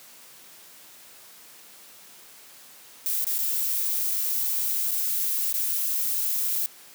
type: noise with dropouts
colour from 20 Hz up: violet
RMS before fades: -26 dBFS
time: 3.06-6.66 s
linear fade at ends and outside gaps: 0 ms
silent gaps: 3.244-3.268 / 3.382-3.388 / 4.91-4.916 / 5.526-5.541 s
effects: white hiss -49 dBFS RMS until 6.94 s + high-pass 150 Hz 12 dB/octave